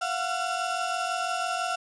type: tone cluster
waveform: 35% pulse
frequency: 685 / 731 / 1360 Hz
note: F5 / F#5 / F6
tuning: -34 / -21 / -46 cents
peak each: -31 / -29 / -30 dBFS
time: 0.01-1.76 s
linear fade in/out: 10 ms
effects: resampled to 22050 Hz